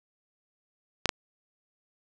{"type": "clicks", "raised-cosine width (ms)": 0.2, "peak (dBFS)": -6, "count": 2, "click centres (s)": [1.057, 1.092], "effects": []}